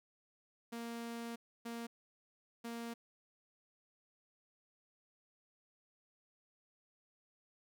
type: tone bursts at uneven times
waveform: sawtooth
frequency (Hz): 233.1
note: A#3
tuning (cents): 0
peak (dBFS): -38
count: 3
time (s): 0.72-1.36 / 1.65-1.87 / 2.64-2.94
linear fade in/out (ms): 10
effects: none